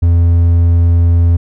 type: tone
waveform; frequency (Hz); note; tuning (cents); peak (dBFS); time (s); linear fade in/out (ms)
triangle; 85.2; F2; -42; -4; 0.02-1.37; 10
effects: none